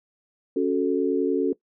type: chord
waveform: sine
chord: F# minor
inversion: second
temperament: equal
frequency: 277.2 / 370 / 440 Hz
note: C#4 / F#4 / A4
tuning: 0 / 0 / 0 cents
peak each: -24 dBFS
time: 0.56-1.53 s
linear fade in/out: 5 ms
effects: noise-tail reverb RT60 0.1 s tail -19 dB re dry